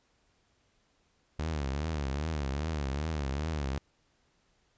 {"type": "tone with vibrato", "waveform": "sawtooth", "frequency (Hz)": 73.4, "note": "D2", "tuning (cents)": 0, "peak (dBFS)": -27, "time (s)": [1.39, 3.78], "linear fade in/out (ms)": 0, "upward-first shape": "triangle", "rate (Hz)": 2.5, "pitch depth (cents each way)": 200, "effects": ["pink hiss -71 dBFS RMS until 4.77 s", "resampled to 16000 Hz"]}